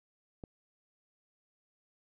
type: click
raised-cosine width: 2 ms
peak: -30 dBFS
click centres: 0.438 s
effects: none